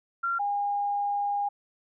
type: tone pair in turn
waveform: sine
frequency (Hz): 1377 / 812.6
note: F6 / G#5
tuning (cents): -25 / -38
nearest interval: major sixth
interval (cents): 913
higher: first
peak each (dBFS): -25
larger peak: neither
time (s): 0.23-0.39 / 0.39-1.49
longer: second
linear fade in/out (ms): 10
effects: none